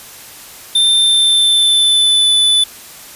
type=tone with pitch glide; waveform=square; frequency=3577 to 3493 Hz; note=A7 to A7; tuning=+28 to -13 cents; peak=-9 dBFS; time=0.75-2.64 s; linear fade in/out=5 ms; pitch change=-41 cents; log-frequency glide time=1.01-2.3 s; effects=white hiss -35 dBFS RMS until 3.15 s + resampled to 32000 Hz